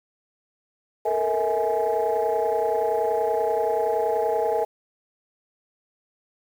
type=tone cluster; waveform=sine; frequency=441 / 471.5 / 646 / 834 Hz; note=A4 / A#4 / E5 / G#5; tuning=+4 / +20 / -35 / +7 cents; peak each=-25 dBFS; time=1.05-4.65 s; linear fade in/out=10 ms; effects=tanh soft clip ceiling -14 dBFS + 8-bit